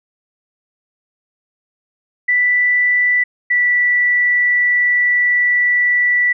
sine tone pair in turn, 1975.5 / 1961.9 Hz, B6 / B6, 0 / -12 cents, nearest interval unison, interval 12 cents, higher first, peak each -11 dBFS, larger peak neither, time 2.28-3.24 / 3.5-6.33 s, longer second, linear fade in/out 10 ms, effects none

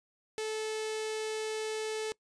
sawtooth tone with notch filter, 435.4 Hz, A4, 18 cents flat, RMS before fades -35 dBFS, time 0.38-2.12 s, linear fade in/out 0 ms, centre 1100 Hz, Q 1.1, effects noise-tail reverb RT60 0.1 s tail -22 dB re dry + resampled to 22050 Hz

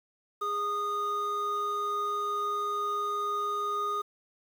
triangle tone pair together, 411.5 / 1232.3 Hz, G#4 / D#6, -16 / -17 cents, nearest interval octave + perfect fifth, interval 1899 cents, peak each -35 / -27 dBFS, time 0.41-4.02 s, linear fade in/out 10 ms, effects 9-bit

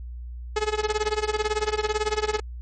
sawtooth tone with tremolo, 426.2 Hz, G#4, 45 cents sharp, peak -16 dBFS, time 0.56-2.4 s, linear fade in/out 5 ms, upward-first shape sine, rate 18 Hz, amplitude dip 90%, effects added 60 Hz sine -33 dBFS peak until 2.61 s + MP3 32 kbps

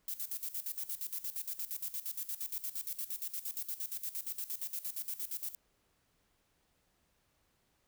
violet noise with tremolo, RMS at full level -38 dBFS, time 0.08-5.55 s, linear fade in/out 2 ms, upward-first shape square, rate 8.6 Hz, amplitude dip 80%, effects pink hiss -75 dBFS RMS until 7.87 s

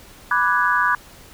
sine chord, G# half-diminished seventh, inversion first, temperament equal, 987.8 / 1174.7 / 1480 / 1661.2 Hz, B5 / D6 / F#6 / G#6, 0 / 0 / 0 / 0 cents, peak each -21 dBFS, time 0.31-0.95 s, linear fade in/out 2 ms, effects pink hiss -45 dBFS RMS until 1.33 s

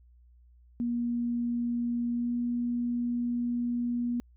sine tone with pitch glide, 238.4 to 240.5 Hz, A#3 to B3, +39 to -46 cents, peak -27 dBFS, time 0.8-4.2 s, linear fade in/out 0 ms, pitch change +15 cents, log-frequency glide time 2.12-2.34 s, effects added 60 Hz sine -55 dBFS peak until 4.36 s

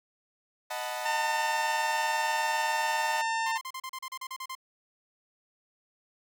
sawtooth chord, B dominant seventh, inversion first, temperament equal, 622.3 / 740 / 880 / 987.8 Hz, D#5 / F#5 / A5 / B5, 0 / 0 / 0 / 0 cents, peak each -34 / -34 / -34 / -37 dBFS, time 0.7-3.22 s, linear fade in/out 10 ms
harmonic tone, 900 Hz, A5, 39 cents sharp, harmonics 1 / 2 / 3 / 4 / 5 / 6 / 7 / 8 / 9, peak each -29 / -33 / -37 / -44 / -47 / -43 / -50 / -47 / -46 dBFS, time 1.05-3.58 s, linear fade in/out 10 ms
sawtooth tone bursts, 1046.5 Hz, C6, in tune, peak -32 dBFS, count 12, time 3.46-4.552 s, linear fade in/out 5 ms, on 58 ms, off 36 ms
effects none

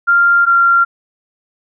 sine tone pair in turn, 1393 / 1381 Hz, F6 / F6, -5 / -20 cents, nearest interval unison, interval 15 cents, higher first, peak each -7 dBFS, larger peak neither, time 0.07-0.46 / 0.46-0.85 s, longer neither, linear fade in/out 20 ms, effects none

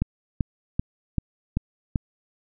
click train, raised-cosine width 5 ms, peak -10 dBFS, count 6, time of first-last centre 0.02-1.958 s, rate 2.58 Hz, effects none

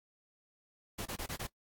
pink noise bursts, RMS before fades -40 dBFS, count 5, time 0.98-1.47 s, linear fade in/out 10 ms, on 78 ms, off 25 ms, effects noise-tail reverb RT60 0.1 s tail -22 dB re dry + AAC 64 kbps

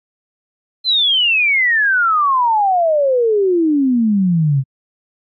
sine exponential sweep, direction down, 4149 to 130 Hz, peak -11 dBFS, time 0.84-4.64 s, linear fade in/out 50 ms, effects AAC 64 kbps

